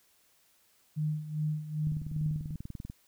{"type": "tone with tremolo", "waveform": "sine", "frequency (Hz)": 152.9, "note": "D#3", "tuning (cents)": -30, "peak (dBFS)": -27, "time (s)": [0.96, 2.56], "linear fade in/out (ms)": 20, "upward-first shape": "sine", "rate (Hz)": 2.5, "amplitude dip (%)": 75}
{"type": "click train", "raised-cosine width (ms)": 5, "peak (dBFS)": -28, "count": 22, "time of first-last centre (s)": [1.87, 2.899], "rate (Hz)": 20.4}
{"effects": ["white hiss -67 dBFS RMS until 3.07 s"]}